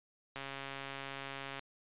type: click train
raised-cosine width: 0.3 ms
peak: -26 dBFS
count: 170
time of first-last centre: 0.36-1.594 s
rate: 137 Hz
effects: resampled to 8000 Hz